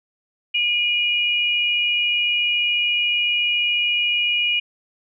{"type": "tone pair together", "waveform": "sine", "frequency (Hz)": [2433, 2893], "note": ["D#7", "F#7"], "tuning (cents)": [-39, -40], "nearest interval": "minor third", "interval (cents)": 299, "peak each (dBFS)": -20, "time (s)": [0.54, 4.6], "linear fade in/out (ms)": 10, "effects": []}